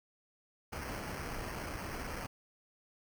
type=noise with sample-and-hold; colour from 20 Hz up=pink; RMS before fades=-41 dBFS; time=0.72-2.27 s; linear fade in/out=10 ms; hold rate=3675 Hz; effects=none